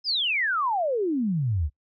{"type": "exponential sweep", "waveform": "sine", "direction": "down", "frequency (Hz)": [5260, 67.4], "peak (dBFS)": -22, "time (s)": [0.04, 1.7], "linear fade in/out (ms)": 50, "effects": ["noise-tail reverb RT60 0.1 s tail -23 dB re dry"]}